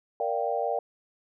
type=chord; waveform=sine; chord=G minor seventh; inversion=first; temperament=equal; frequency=466.2 / 587.3 / 698.5 / 784 Hz; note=Bb4 / D5 / F5 / G5; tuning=0 / 0 / 0 / 0 cents; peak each=-31 dBFS; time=0.2-0.79 s; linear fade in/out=2 ms; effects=none

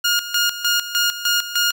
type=tone with tremolo; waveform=15% pulse; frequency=1424 Hz; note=F6; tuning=33 cents sharp; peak=-9 dBFS; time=0.04-1.72 s; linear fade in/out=10 ms; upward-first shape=square; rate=3.3 Hz; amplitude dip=75%; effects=none

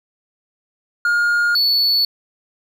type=tone pair in turn; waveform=triangle; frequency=1421 / 4439 Hz; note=F6 / C#8; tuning=+30 / +2 cents; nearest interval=octave + minor sixth; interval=1972 cents; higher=second; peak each=-12 dBFS; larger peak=neither; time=1.05-1.55 / 1.55-2.05 s; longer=neither; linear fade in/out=2 ms; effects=none

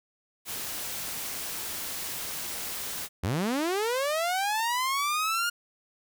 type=noise; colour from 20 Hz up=white; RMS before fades=-35 dBFS; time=0.45-3.09 s; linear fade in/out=50 ms
type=linear sweep; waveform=sawtooth; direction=up; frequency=77.7 to 1430 Hz; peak=-22 dBFS; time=3.23-5.5 s; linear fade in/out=10 ms
effects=none

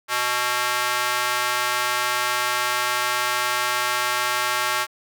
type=tone with high-pass filter; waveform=square; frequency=123.47 Hz; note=B2; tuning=in tune; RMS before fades=-23 dBFS; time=0.08-4.87 s; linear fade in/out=50 ms; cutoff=1200 Hz; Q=1.3; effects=none

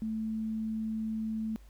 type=tone; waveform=sine; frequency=220 Hz; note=A3; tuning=in tune; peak=-31 dBFS; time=0.02-1.56 s; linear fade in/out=0 ms; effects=added 50 Hz sine -51 dBFS peak until 1.69 s + pink hiss -65 dBFS RMS until 1.69 s

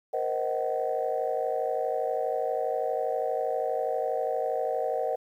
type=chord; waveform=sine; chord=C half-diminished seventh; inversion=third; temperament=just; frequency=470.9 / 523.3 / 627.9 / 753.5 Hz; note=Bb4 / C5 / Eb5 / Gb5; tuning=+18 / 0 / +16 / +31 cents; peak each=-31 dBFS; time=0.13-5.16 s; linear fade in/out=10 ms; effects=tanh soft clip ceiling -17 dBFS + 10-bit

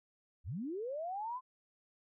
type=linear sweep; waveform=sine; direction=up; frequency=55 to 1046.5 Hz; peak=-37 dBFS; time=0.44-1.41 s; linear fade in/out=50 ms; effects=none

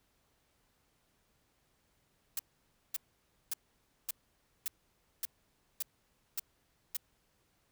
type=noise bursts; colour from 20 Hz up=blue; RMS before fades=-35 dBFS; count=9; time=2.37-6.968 s; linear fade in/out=2 ms; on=22 ms; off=550 ms; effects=pink hiss -74 dBFS RMS until 7.71 s

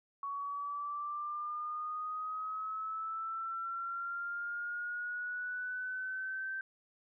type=linear sweep; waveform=sine; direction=up; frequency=1117 to 1558 Hz; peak=-36 dBFS; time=0.23-6.61 s; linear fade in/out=2 ms; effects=none

